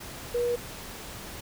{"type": "tone in noise", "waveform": "sine", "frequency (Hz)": 481.4, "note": "B4", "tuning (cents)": -44, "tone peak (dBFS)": -24, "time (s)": [0.34, 0.56], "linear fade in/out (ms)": 10, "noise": "pink", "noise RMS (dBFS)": -41, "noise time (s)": [0, 1.41], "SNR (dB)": 14, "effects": []}